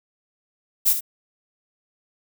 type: noise with echo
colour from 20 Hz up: violet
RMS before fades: -17 dBFS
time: 0.85-0.94 s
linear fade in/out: 20 ms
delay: 69 ms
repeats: 1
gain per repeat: -9 dB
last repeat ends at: 1.009 s
effects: none